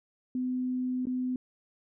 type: tone with dropouts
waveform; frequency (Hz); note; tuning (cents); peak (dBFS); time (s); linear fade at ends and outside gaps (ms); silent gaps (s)
sine; 253.3; B3; +44; -28; 0.35-1.36; 2; 1.055-1.069
effects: none